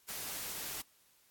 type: noise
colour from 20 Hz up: white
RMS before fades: -41 dBFS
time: 0.08-0.82 s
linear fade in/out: 10 ms
effects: white hiss -68 dBFS RMS until 1.3 s + AAC 64 kbps